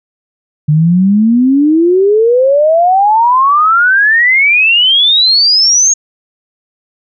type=exponential sweep; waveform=sine; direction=up; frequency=146.83 to 6645 Hz; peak=-5 dBFS; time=0.68-5.94 s; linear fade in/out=10 ms; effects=none